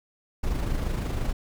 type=noise with amplitude modulation; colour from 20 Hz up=brown; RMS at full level=-25 dBFS; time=0.43-1.33 s; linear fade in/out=10 ms; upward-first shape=sine; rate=25.7 Hz; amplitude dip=45%; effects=none